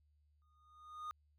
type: tone with exponential growth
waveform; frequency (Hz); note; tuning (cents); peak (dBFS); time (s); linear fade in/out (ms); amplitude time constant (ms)
triangle; 1230; D#6; -20; -38; 0.42-1.11; 0; 150
effects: added 74 Hz sine -70 dBFS peak until 1.38 s